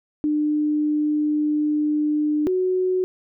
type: tone pair in turn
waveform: sine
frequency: 300.3 / 369.5 Hz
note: D4 / F#4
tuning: +39 / -2 cents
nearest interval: major third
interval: 359 cents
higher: second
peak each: -18 dBFS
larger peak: neither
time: 0.24-2.47 / 2.47-3.04 s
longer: first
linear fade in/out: 0 ms
effects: none